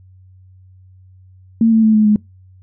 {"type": "tone with pitch steps", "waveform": "sine", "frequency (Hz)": [226.6, 222.5, 218.4, 214.4, 210.5], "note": ["A#3", "A3", "A3", "A3", "G#3"], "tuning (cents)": [-49, 20, -13, -45, 24], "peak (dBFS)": -8, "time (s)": [1.61, 2.16], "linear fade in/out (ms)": 2, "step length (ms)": 110, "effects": ["noise-tail reverb RT60 0.2 s tail -24 dB re dry", "added 93 Hz sine -42 dBFS peak until 2.62 s"]}